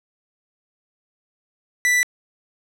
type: tone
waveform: 45% pulse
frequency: 1975.5 Hz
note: B6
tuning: in tune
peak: -15 dBFS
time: 1.85-2.03 s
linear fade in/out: 0 ms
effects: low-pass 11000 Hz 12 dB/octave